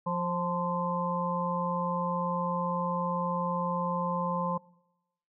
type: harmonic tone with a mistuned harmonic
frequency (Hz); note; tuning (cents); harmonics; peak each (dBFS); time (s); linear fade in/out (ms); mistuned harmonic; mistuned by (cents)
176.1; F3; +15; 1 / 3 / 5 / 6; -32 / -35 / -35 / -32; 0.06-4.58; 10; 6; -34
effects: noise-tail reverb RT60 0.9 s tail -23 dB re dry